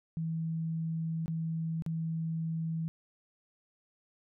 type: tone with dropouts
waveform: sine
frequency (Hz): 162.5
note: E3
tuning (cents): -24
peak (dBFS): -31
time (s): 0.17-2.88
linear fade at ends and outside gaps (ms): 0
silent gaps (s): 1.259-1.28 / 1.822-1.863
effects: none